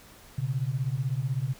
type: beating tone pair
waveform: sine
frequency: 123.47 / 139.47 Hz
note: B2 / C#3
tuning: 0 / +11 cents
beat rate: 16 Hz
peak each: -29 dBFS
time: 0.38-1.54 s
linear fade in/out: 5 ms
effects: pink hiss -52 dBFS RMS until 1.59 s